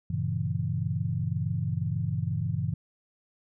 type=chord; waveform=sine; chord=G diminished seventh; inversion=none; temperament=equal with one note detuned; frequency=96.87 / 116.54 / 138.59 / 164.81 Hz; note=G2 / Bb2 / Db3 / Fb3; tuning=-20 / 0 / 0 / 0 cents; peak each=-32 dBFS; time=0.1-2.74 s; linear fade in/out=5 ms; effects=none